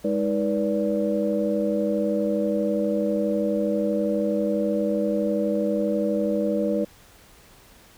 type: tone cluster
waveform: sine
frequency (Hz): 205.2 / 316 / 485.7 / 578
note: G#3 / D#4 / B4 / D5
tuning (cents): -21 / +27 / -29 / -28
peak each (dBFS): -25 / -27 / -26 / -26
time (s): 0.04-6.85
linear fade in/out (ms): 10
effects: tanh soft clip ceiling -10 dBFS + pink hiss -52 dBFS RMS until 7.97 s